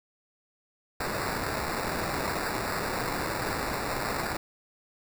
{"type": "noise with sample-and-hold", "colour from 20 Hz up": "white", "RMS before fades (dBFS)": -31, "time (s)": [1, 4.37], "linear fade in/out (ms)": 5, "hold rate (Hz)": 3150, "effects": []}